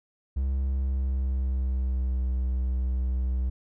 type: tone with pitch glide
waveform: triangle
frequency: 66.8 to 63.38 Hz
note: C2 to B1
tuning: +36 to +46 cents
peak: -22 dBFS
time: 0.36-3.5 s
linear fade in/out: 10 ms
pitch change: -90 cents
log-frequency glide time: 0.65-2.23 s
effects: none